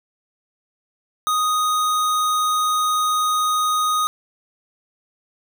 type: tone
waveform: square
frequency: 1244.5 Hz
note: D#6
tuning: in tune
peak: -18 dBFS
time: 1.27-4.07 s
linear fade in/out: 0 ms
effects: none